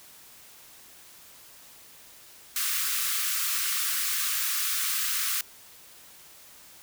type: high-pass noise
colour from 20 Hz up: white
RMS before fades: -28 dBFS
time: 2.56-5.41 s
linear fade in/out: 2 ms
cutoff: 1100 Hz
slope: 96 dB/octave
effects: white hiss -51 dBFS RMS until 6.82 s